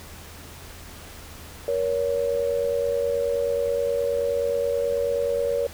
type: tone pair together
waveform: sine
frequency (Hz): 472.4 / 561.8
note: A#4 / C#5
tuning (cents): +23 / +23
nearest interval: minor third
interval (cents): 300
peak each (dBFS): -24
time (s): 1.68-5.67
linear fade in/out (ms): 2
effects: added 81 Hz sine -45 dBFS peak until 5.73 s + pink hiss -43 dBFS RMS until 5.73 s